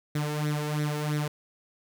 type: tone with flanger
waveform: sawtooth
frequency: 149.8 Hz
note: D3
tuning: 35 cents sharp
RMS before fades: -29 dBFS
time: 0.15-1.28 s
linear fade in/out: 5 ms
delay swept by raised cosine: 0.51 to 2.31 ms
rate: 3 Hz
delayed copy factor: +0.7
effects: none